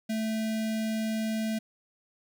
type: tone with notch filter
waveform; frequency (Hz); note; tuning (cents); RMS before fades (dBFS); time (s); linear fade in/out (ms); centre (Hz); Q
square; 220; A3; 0; -30; 0.09-1.59; 10; 1100; 1.9
effects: 11-bit